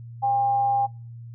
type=tone with amplitude modulation; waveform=sine; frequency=803 Hz; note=G5; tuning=41 cents sharp; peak=-18 dBFS; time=0.22-0.87 s; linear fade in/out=20 ms; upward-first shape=sine; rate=264 Hz; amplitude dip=25%; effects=noise-tail reverb RT60 0.4 s tail -26 dB re dry + added 117 Hz sine -37 dBFS peak until 1.34 s